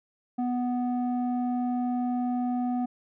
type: tone with low-pass filter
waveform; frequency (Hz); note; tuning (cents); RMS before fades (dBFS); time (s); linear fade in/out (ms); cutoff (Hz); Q
square; 246.9; B3; 0; -28; 0.38-2.86; 10; 610; 3.1
effects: none